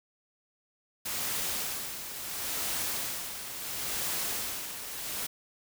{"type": "noise with tremolo", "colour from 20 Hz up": "white", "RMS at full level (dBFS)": -32, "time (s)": [1.05, 5.27], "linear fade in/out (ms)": 10, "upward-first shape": "sine", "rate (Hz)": 0.73, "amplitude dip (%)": 60, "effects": []}